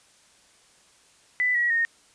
sine tone with pitch steps, 1992 / 1918.6 / 1847.9 Hz, B6 / A#6 / A#6, +14 / +49 / -16 cents, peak -20 dBFS, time 1.4-1.85 s, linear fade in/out 0 ms, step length 150 ms, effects white hiss -58 dBFS RMS until 2.14 s + resampled to 22050 Hz

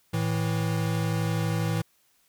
square tone pair together, 110.2 / 162.56 Hz, A2 / E3, +3 / -24 cents, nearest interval perfect fifth, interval 673 cents, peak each -28 dBFS, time 0.13-1.82 s, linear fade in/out 10 ms, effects white hiss -66 dBFS RMS until 2.28 s

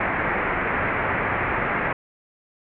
white low-pass noise, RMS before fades -24 dBFS, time 0-1.93 s, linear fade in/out 5 ms, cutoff 2200 Hz, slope 48 dB/octave, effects none

